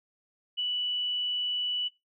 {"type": "tone", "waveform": "sine", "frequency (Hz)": 2960, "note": "F#7", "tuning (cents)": 0, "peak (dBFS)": -27, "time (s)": [0.57, 1.89], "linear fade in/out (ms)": 20, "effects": ["noise-tail reverb RT60 0.2 s tail -19 dB re dry"]}